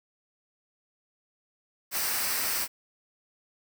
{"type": "noise with comb filter", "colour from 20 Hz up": "white", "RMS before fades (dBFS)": -29, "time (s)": [1.91, 2.68], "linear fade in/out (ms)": 50, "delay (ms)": 0.29, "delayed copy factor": -0.5, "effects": []}